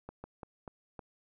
slowing click train, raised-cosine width 1 ms, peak -29 dBFS, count 5, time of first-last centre 0.09-0.992 s, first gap 150 ms, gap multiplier 1.28, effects none

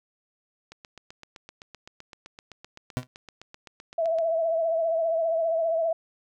click train, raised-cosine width 0.2 ms, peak -26 dBFS, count 28, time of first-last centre 0.72-4.186 s, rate 7.79 Hz
30% pulse tone with exponential decay, 126 Hz, B2, 35 cents sharp, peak -19 dBFS, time 2.97-3.07 s, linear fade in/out 0 ms, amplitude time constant 20 ms
sine tone with vibrato, 657 Hz, E5, 6 cents flat, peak -22 dBFS, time 3.98-5.93 s, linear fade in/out 5 ms, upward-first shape triangle, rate 15 Hz, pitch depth 58 cents each way
effects none

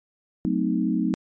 sine chord, F# diminished seventh, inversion none, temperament equal with one note detuned, 185 / 220 / 256.2 / 311.1 Hz, F#3 / A3 / C4 / Eb4, 0 / 0 / -36 / 0 cents, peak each -26 dBFS, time 0.45-1.14 s, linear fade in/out 0 ms, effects MP3 32 kbps

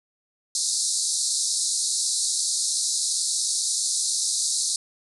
white band-pass noise, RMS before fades -25 dBFS, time 0.55-4.76 s, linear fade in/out 2 ms, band 3900 to 10000 Hz, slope 96 dB/octave, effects none

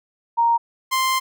sine / sawtooth tone pair in turn, 932.3 / 1046.5 Hz, A#5 / C6, 0 / 0 cents, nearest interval major second, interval 200 cents, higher second, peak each -14 dBFS, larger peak neither, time 0.37-0.58 / 0.91-1.2 s, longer second, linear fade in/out 20 ms, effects none

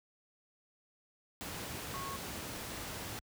sine tone in noise, 1098 Hz, C#6, 17 cents flat, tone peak -41 dBFS, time 1.94-2.16 s, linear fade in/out 0 ms, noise pink, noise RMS -42 dBFS, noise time 1.41-3.19 s, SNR -2 dB, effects high-pass 60 Hz 12 dB/octave

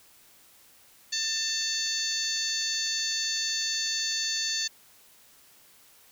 harmonic tone with a mistuned harmonic, 892 Hz, A5, 23 cents sharp, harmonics 2 / 3 / 4 / 5 / 6 / 7 / 8, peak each -36 / -41 / -35 / -30 / -42 / -34 / -37 dBFS, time 1.12-4.68 s, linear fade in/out 10 ms, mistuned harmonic 8, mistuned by -35 cents, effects white hiss -57 dBFS RMS until 6.11 s

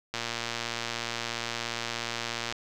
click train, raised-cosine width 0.2 ms, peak -14 dBFS, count 280, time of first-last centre 0.14-2.525 s, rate 117 Hz, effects none

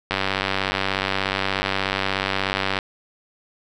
click train, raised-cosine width 0.3 ms, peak -5 dBFS, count 260, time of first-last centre 0.11-2.788 s, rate 96.7 Hz, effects none

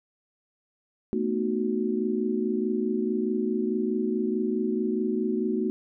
sine chord, B dominant seventh, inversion third, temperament just, 222.2 / 246.9 / 308.7 / 370.4 Hz, A3 / B3 / D#4 / F#4, +17 / 0 / -14 / +2 cents, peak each -28 / -31 / -32 / -28 dBFS, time 1.13-5.7 s, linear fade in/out 0 ms, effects none

